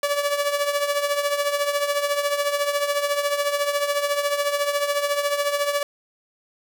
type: tone with tremolo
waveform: sawtooth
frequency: 575 Hz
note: D5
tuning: 37 cents flat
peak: -14 dBFS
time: 0.03-5.83 s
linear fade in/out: 2 ms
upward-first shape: triangle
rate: 14 Hz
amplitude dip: 70%
effects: none